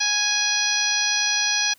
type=harmonic tone; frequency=830.6 Hz; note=G#5; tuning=in tune; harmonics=1 / 2 / 3 / 4 / 5 / 6 / 7; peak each=-33 / -27 / -27 / -28 / -27 / -28 / -24 dBFS; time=0-1.74 s; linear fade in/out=10 ms; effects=white hiss -56 dBFS RMS until 1.78 s